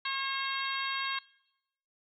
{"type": "harmonic tone", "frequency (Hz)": 541, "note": "C#5", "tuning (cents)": -42, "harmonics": [2, 3, 4, 5, 6, 7, 8], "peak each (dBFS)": [-36, -38, -39, -40, -41, -41, -42], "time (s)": [0.05, 1.19], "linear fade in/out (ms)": 5, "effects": ["noise-tail reverb RT60 0.9 s tail -23 dB re dry"]}